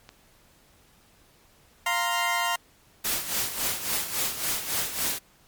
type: click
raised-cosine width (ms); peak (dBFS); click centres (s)
0.2; -26; 0.091
type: chord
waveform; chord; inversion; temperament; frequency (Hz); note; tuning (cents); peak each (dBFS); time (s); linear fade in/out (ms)
20% pulse; F suspended fourth; none; equal; 698.5 / 932.3 / 1046.5; F5 / Bb5 / C6; 0 / 0 / 0; -24 / -23 / -23; 1.86-2.56; 5
type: noise with tremolo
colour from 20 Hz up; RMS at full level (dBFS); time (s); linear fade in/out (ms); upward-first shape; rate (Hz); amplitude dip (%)
white; -26; 3.04-5.19; 10; sine; 3.6; 65
effects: pink hiss -59 dBFS RMS until 5.47 s + MP3 96 kbps